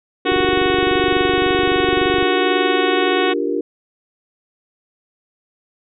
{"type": "chord", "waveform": "sine", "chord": "G minor seventh", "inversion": "second", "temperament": "equal", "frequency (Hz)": [293.7, 349.2, 392, 466.2], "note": ["D4", "F4", "G4", "Bb4"], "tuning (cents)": [0, 0, 0, 0], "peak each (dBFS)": -23, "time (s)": [0.25, 3.61], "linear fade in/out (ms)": 5}
{"type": "harmonic tone", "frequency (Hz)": 370, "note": "F#4", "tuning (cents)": 0, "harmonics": [1, 2, 3, 4, 5, 6, 7, 8, 9, 10], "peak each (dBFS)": [-20, -23, -25, -26, -27, -28, -28, -29, -30, -30], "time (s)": [0.25, 3.34], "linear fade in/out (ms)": 20}
{"type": "click train", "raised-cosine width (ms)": 5, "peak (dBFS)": -17, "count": 46, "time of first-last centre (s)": [0.32, 2.227], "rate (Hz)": 23.6}
{"effects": []}